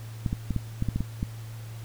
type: clicks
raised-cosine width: 5 ms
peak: -14 dBFS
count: 9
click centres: 0.262 / 0.329 / 0.507 / 0.563 / 0.824 / 0.887 / 0.96 / 1.006 / 1.229 s
effects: added 112 Hz sine -37 dBFS peak until 1.84 s + pink hiss -50 dBFS RMS until 1.84 s